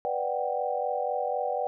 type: chord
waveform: sine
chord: G major seventh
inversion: first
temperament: equal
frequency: 493.9 / 587.3 / 740 / 784 Hz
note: B4 / D5 / F#5 / G5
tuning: 0 / 0 / 0 / 0 cents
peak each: -32 dBFS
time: 0.05-1.67 s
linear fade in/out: 0 ms
effects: none